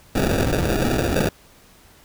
violet noise with sample-and-hold, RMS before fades -20 dBFS, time 0.15-1.29 s, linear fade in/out 5 ms, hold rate 1050 Hz, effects pink hiss -51 dBFS RMS until 2.04 s

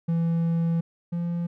triangle tone pair in turn, 166.8 / 171.59 Hz, E3 / F3, +21 / -30 cents, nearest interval unison, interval 49 cents, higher second, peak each -19 / -23 dBFS, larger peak first, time 0.08-0.81 / 1.12-1.47 s, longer first, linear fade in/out 10 ms, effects none

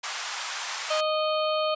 pink high-pass noise, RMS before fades -32 dBFS, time 0.03-1.01 s, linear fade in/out 10 ms, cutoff 850 Hz, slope 24 dB/octave
harmonic tone, 619 Hz, D#5, 9 cents flat, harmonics 1 / 2 / 4 / 5 / 6 / 7, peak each -25 / -29 / -37 / -34 / -43 / -37 dBFS, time 0.9-1.75 s, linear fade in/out 10 ms
effects resampled to 16000 Hz

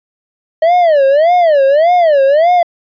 triangle tone with vibrato, 622.3 Hz, D#5, in tune, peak -4 dBFS, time 0.62-2.63 s, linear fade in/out 5 ms, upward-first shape sine, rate 1.7 Hz, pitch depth 250 cents each way, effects resampled to 11025 Hz

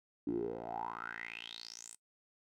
10% pulse tone with band-pass filter sweep, 57.3 Hz, A#1, 29 cents flat, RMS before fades -42 dBFS, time 0.27-1.95 s, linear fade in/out 5 ms, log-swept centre 290 to 8600 Hz, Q 8.6, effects noise-tail reverb RT60 0.1 s tail -21 dB re dry

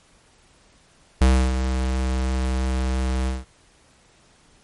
square tone with ADSR envelope, 64.5 Hz, C2, 24 cents flat, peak -12 dBFS, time 1.21-3.45 s, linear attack 6 ms, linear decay 300 ms, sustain -9 dB, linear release 180 ms, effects pink hiss -56 dBFS RMS until 4.63 s + MP3 48 kbps

